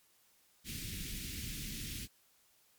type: band-stop noise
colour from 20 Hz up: pink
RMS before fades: -42 dBFS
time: 0.64-2.08 s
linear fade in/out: 50 ms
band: 290 to 2200 Hz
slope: 24 dB/octave
effects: white hiss -69 dBFS RMS until 2.78 s + MP3 96 kbps